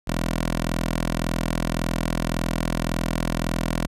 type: tone with notch filter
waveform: 10% pulse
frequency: 41.81 Hz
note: E1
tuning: 25 cents sharp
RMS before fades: -25 dBFS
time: 0.07-3.87 s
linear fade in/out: 10 ms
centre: 87 Hz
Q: 0.86
effects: resampled to 32000 Hz